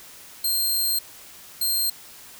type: tone bursts at uneven times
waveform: 10% pulse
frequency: 4186 Hz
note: C8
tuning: in tune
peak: -14 dBFS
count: 2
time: 0.44-0.99 / 1.61-1.9 s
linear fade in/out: 5 ms
effects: white hiss -45 dBFS RMS until 2.39 s